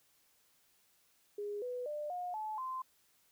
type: tone with pitch steps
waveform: sine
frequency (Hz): 411.8 / 495.4 / 596 / 717 / 862.6 / 1037.7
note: G#4 / B4 / D5 / F5 / A5 / C6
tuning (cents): -15 / +5 / +25 / +45 / -35 / -15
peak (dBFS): -37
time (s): 1.38-2.82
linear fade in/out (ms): 5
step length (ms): 240
effects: white hiss -71 dBFS RMS until 3.31 s